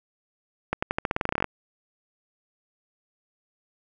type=accelerating click train; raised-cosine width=0.5 ms; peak=-9 dBFS; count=16; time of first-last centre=0.73-1.443 s; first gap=95 ms; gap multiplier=0.89; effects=none